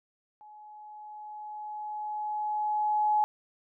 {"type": "tone with level ramp", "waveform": "sine", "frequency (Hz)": 846, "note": "G#5", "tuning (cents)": 32, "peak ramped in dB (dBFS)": [-48, -21], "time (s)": [0.41, 3.24], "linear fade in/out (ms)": 0, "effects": []}